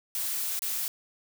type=noise with dropouts; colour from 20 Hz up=blue; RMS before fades=-31 dBFS; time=0.15-0.88 s; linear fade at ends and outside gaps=1 ms; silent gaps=0.592-0.62 s; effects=none